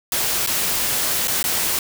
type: noise with dropouts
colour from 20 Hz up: white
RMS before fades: -21 dBFS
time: 0.12-1.79 s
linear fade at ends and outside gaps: 2 ms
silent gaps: 0.464-0.472 / 1.274-1.28 / 1.428-1.44 s
effects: none